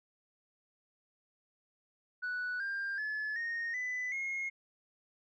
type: tone with pitch steps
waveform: sine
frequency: 1480 / 1595.4 / 1719.8 / 1853.9 / 1998.5 / 2154 Hz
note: F#6 / G6 / A6 / A#6 / B6 / C7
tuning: 0 / +30 / -40 / -10 / +20 / +50 cents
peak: -32 dBFS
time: 2.22-4.5 s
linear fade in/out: 20 ms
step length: 380 ms
effects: tanh soft clip ceiling -32 dBFS

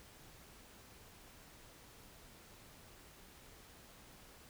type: silence
effects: pink hiss -59 dBFS RMS until 4.49 s

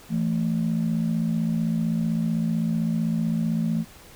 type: tone pair together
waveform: sine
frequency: 166.9 / 222.6 Hz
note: E3 / A3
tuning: +22 / +20 cents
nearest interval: perfect fourth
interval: 498 cents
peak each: -23 dBFS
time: 0.09-3.85 s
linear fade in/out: 50 ms
effects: tanh soft clip ceiling -16 dBFS + pink hiss -48 dBFS RMS until 4.15 s

